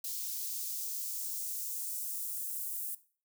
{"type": "noise with high-pass filter sweep", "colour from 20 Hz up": "blue", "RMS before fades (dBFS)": -38, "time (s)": [0.04, 2.95], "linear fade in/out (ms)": 5, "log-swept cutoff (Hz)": [4400, 9600], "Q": 1.1, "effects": ["noise-tail reverb RT60 0.4 s tail -17 dB re dry"]}